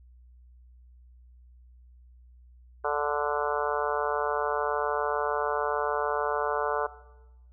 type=harmonic tone; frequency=146.83 Hz; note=D3; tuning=in tune; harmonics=3 / 4 / 5 / 6 / 7 / 8 / 9 / 10; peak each=-31 / -32 / -33 / -34 / -34 / -35 / -36 / -36 dBFS; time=2.84-6.87 s; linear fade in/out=10 ms; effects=noise-tail reverb RT60 1.0 s tail -17 dB re dry + added 61 Hz sine -51 dBFS peak until 7.52 s